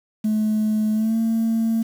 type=tone with pitch glide; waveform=sine; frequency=215.3 to 225.7 Hz; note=A3 to A3; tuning=-37 to +44 cents; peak=-16 dBFS; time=0.24-1.83 s; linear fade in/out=10 ms; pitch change=+81 cents; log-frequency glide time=0.93-1.17 s; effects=tanh soft clip ceiling -14 dBFS + 7-bit